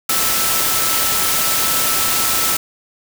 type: tone in noise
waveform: sine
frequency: 1318.5 Hz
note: E6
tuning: in tune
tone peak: -26 dBFS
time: 0.09-2.57 s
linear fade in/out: 5 ms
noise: white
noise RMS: -17 dBFS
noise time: 0.09-2.57 s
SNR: -12 dB
effects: none